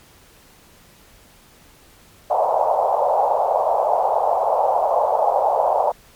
pink band-pass noise, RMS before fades -18 dBFS, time 2.3-5.92 s, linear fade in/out 10 ms, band 550 to 920 Hz, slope 48 dB/octave, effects pink hiss -50 dBFS RMS until 6.15 s + MP3 96 kbps

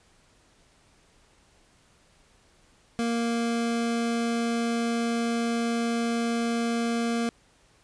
square tone pair together, 233.1 / 466.2 Hz, A#3 / A#4, 0 / 0 cents, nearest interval octave, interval 1200 cents, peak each -26 / -33 dBFS, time 2.99-7.29 s, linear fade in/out 0 ms, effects pink hiss -61 dBFS RMS until 7.83 s + resampled to 22050 Hz

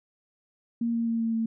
sine tone with pitch steps, 233.1 / 231.1 / 229.1 / 227.1 / 225.2 Hz, A#3 / A#3 / A#3 / A#3 / A3, 0 / -15 / -30 / -45 / +40 cents, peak -24 dBFS, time 0.81-1.46 s, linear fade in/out 5 ms, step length 130 ms, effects none

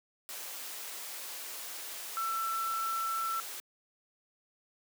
sine tone in noise, 1336 Hz, E6, 23 cents sharp, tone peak -31 dBFS, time 2.17-3.4 s, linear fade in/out 0 ms, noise white, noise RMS -42 dBFS, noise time 0.29-3.6 s, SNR +8 dB, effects high-pass 400 Hz 12 dB/octave

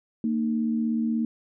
sine tone pair together, 228.7 / 305.3 Hz, A#3 / D#4, -33 / -33 cents, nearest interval perfect fourth, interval 500 cents, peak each -23 / -31 dBFS, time 0.24-1.25 s, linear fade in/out 2 ms, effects none

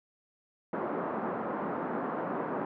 pink band-pass noise, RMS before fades -34 dBFS, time 0.73-2.65 s, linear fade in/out 2 ms, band 200 to 1300 Hz, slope 24 dB/octave, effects none

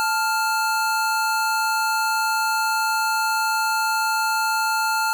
square tone pair together, 880 / 1396.9 Hz, A5 / F6, 0 / 0 cents, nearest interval minor sixth, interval 800 cents, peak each -23 dBFS, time 0-5.13 s, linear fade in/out 0 ms, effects none

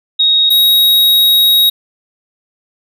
sine / square tone pair in turn, 3761 / 3792 Hz, A#7 / A#7, +15 / +29 cents, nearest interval unison, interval 14 cents, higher second, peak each -7 dBFS, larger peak neither, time 0.19-0.5 / 0.5-1.7 s, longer second, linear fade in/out 10 ms, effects none

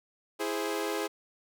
sawtooth chord, E augmented, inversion none, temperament equal, 329.6 / 415.3 / 523.3 Hz, E4 / G#4 / B#4, 0 / 0 / 0 cents, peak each -31 / -29 / -33 dBFS, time 0.39-1.08 s, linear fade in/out 20 ms, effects none

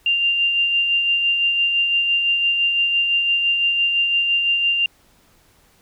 sine tone with tremolo, 2788 Hz, F7, 4 cents flat, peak -14 dBFS, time 0.06-4.86 s, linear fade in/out 2 ms, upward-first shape sine, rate 5.9 Hz, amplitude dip 35%, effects pink hiss -56 dBFS RMS until 5.81 s

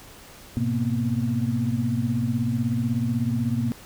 sine tone cluster, 107 / 126.6 / 233.2 / 249.4 Hz, A2 / B2 / A#3 / B3, -48 / +43 / +1 / +17 cents, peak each -29 / -26 / -25 / -31 dBFS, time 0.57-3.72 s, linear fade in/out 0 ms, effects pink hiss -46 dBFS RMS until 3.85 s

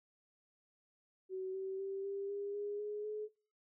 sine tone with pitch steps, 376.5 / 383.1 / 389.8 / 396.6 / 403.5 / 410.6 / 417.8 / 425.1 Hz, F#4 / G4 / G4 / G4 / G#4 / G#4 / G#4 / G#4, +30 / -40 / -10 / +20 / -50 / -20 / +10 / +40 cents, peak -38 dBFS, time 1.29-3.29 s, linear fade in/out 50 ms, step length 250 ms, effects noise-tail reverb RT60 0.5 s tail -23 dB re dry

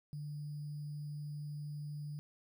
sine tone with sample-and-hold, 147.9 Hz, D3, 13 cents sharp, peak -40 dBFS, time 0.13-2.19 s, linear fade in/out 0 ms, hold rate 4900 Hz, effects none

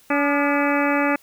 harmonic tone with a mistuned harmonic, 285.6 Hz, D4, 48 cents flat, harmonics 1 / 2 / 3 / 4 / 5 / 6 / 7 / 8 / 9, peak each -21 / -24 / -26 / -27 / -28 / -29 / -29 / -30 / -31 dBFS, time 0.1-1.16 s, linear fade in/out 5 ms, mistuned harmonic 4, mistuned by +82 cents, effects white hiss -54 dBFS RMS until 1.22 s

